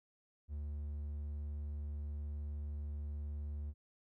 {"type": "tone", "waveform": "triangle", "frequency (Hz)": 73.42, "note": "D2", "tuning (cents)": 0, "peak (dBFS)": -37, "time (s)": [0.48, 3.74], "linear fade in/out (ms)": 50, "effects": []}